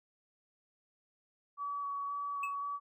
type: tone with vibrato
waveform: sine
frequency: 1136 Hz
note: C#6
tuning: 42 cents sharp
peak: -35 dBFS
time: 1.57-2.8 s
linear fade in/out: 50 ms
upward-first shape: square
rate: 1.9 Hz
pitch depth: 10 cents each way
type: tone with exponential decay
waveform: triangle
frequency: 2600 Hz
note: E7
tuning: 24 cents flat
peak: -31 dBFS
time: 2.43-2.55 s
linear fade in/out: 5 ms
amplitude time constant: 26 ms
effects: none